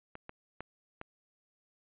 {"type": "clicks", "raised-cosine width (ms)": 0.5, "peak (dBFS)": [-29, -28, -25, -26], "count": 4, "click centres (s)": [0.154, 0.294, 0.606, 1.014], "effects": ["resampled to 8000 Hz"]}